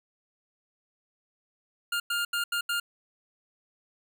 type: tone bursts at uneven times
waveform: 25% pulse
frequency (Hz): 1407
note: F6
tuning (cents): +12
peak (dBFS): -23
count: 5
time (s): 1.92-2 / 2.1-2.25 / 2.33-2.44 / 2.52-2.61 / 2.69-2.8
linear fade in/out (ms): 5
effects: none